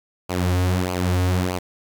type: tone with flanger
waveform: sawtooth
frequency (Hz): 90.7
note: F#2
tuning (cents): -34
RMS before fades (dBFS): -21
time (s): 0.29-1.59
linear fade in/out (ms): 10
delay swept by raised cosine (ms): 0.54 to 5.24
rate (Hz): 1.6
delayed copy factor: -0.7
effects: 9-bit